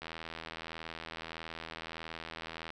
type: click train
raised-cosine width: 0.3 ms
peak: -25 dBFS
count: 220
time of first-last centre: 0.02-2.704 s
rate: 81.6 Hz
effects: none